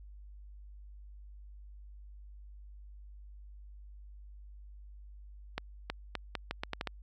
accelerating click train, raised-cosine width 0.3 ms, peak -18 dBFS, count 9, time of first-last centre 5.58-6.873 s, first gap 320 ms, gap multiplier 0.79, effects added 50 Hz sine -48 dBFS peak until 7.02 s

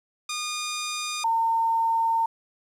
10% pulse / sine tone pair in turn, 1220 / 909.8 Hz, D#6 / A#5, -34 / -42 cents, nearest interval perfect fourth, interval 508 cents, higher first, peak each -20 dBFS, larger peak neither, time 0.29-1.24 / 1.24-2.26 s, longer second, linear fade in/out 5 ms, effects resampled to 32000 Hz + 9-bit

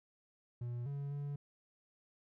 triangle tone with pitch steps, 120.5 / 141.2 / 143.2 Hz, B2 / C#3 / D3, -42 / +32 / -43 cents, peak -36 dBFS, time 0.61-1.36 s, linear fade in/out 5 ms, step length 250 ms, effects none

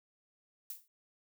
violet noise with exponential decay, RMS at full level -39 dBFS, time 0.7-0.88 s, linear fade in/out 2 ms, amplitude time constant 39 ms, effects none

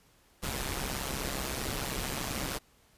pink noise with amplitude modulation, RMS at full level -31 dBFS, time 0.42-2.59 s, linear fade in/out 20 ms, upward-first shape sine, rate 134 Hz, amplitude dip 80%, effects pink hiss -64 dBFS RMS until 2.97 s + resampled to 32000 Hz

